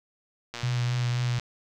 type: click train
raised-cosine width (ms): 0.2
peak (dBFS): -18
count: 103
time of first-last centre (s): 0.54-1.397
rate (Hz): 119
type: tone with vibrato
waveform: sine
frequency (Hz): 123.47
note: B2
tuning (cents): 0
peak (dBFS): -24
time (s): 0.63-1.39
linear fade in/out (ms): 5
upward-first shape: triangle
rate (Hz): 3.8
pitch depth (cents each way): 24
effects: none